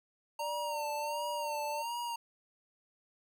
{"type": "tone", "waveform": "sine", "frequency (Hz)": 590, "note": "D5", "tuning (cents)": 8, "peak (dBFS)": -38, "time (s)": [0.39, 1.83], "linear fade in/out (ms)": 20}
{"type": "tone with vibrato", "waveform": "square", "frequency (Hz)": 918, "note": "A#5", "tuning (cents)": -27, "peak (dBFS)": -36, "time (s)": [0.39, 2.16], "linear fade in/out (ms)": 5, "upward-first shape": "sine", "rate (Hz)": 1.4, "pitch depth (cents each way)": 70}
{"effects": []}